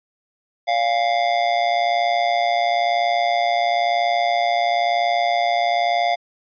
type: tone with amplitude modulation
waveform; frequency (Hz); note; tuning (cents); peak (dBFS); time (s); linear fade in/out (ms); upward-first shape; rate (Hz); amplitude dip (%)
square; 698.5; F5; 0; -14; 0.67-6.16; 20; sine; 121; 75
effects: resampled to 11025 Hz